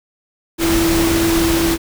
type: tone in noise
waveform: sine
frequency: 332 Hz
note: E4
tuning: 12 cents sharp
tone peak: -14 dBFS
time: 0.58-1.78 s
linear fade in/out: 50 ms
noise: pink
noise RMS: -19 dBFS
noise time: 0.58-1.78 s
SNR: +2 dB
effects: none